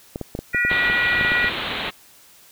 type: clicks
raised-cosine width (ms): 2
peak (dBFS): -14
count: 12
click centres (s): 0.159 / 0.213 / 0.351 / 0.39 / 0.547 / 0.65 / 0.715 / 0.899 / 1.211 / 1.249 / 1.319 / 1.444
type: harmonic tone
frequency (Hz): 482.8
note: B4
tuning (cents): -39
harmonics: 3 / 4 / 5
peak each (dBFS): -24 / -19 / -25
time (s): 0.53-1.5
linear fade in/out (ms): 20
type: low-pass noise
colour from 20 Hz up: white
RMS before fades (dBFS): -27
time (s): 0.69-1.91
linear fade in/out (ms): 20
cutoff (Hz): 4000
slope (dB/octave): 96
effects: white hiss -50 dBFS RMS until 2.51 s